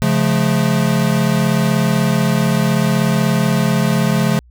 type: chord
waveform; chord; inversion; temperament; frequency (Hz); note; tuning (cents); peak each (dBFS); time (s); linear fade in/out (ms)
square; Db augmented; none; equal with one note detuned; 138.59 / 174.61 / 215.3; Db3 / F3 / A3; 0 / 0 / -37; -18; 0.02-4.39; 0
effects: added 60 Hz sine -43 dBFS peak until 4.5 s